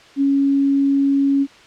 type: tone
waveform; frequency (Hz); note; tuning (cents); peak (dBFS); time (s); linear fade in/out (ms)
sine; 277.2; C#4; 0; -13; 0.16-1.47; 50
effects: white hiss -45 dBFS RMS until 1.66 s + low-pass 4000 Hz 12 dB/octave